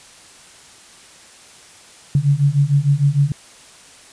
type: beating tone pair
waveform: sine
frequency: 138.59 / 145.19 Hz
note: C#3 / D3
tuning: 0 / -19 cents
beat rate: 6.6 Hz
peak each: -16 / -15 dBFS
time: 2.15-3.32 s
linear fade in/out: 2 ms
effects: white hiss -44 dBFS RMS until 4.12 s + resampled to 22050 Hz